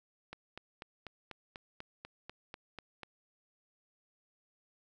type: click train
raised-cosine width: 0.3 ms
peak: -28 dBFS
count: 12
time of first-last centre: 0.33-3.033 s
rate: 4.07 Hz
effects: none